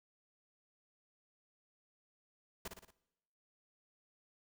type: noise with echo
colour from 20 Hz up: pink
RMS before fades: -43 dBFS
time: 2.65-2.68 s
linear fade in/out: 5 ms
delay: 57 ms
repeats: 4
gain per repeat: -5 dB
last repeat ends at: 2.908 s
effects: noise-tail reverb RT60 1.0 s tail -22 dB re dry